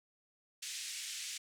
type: band-pass noise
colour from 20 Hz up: white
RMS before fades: -43 dBFS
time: 0.62-1.38 s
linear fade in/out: 10 ms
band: 2100 to 8400 Hz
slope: 24 dB/octave
effects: none